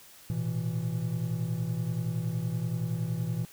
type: chord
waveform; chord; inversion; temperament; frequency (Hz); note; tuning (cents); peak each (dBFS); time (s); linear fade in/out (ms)
triangle; A suspended second; none; equal with one note detuned; 112.83 / 123.47 / 164.81; A2 / B2 / E3; +44 / 0 / 0; -32 / -31 / -30; 0.3-3.45; 0
effects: white hiss -53 dBFS RMS until 3.52 s